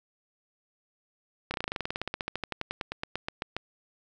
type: slowing click train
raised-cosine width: 0.3 ms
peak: -15 dBFS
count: 29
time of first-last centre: 1.51-3.566 s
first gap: 30 ms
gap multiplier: 1.06
effects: none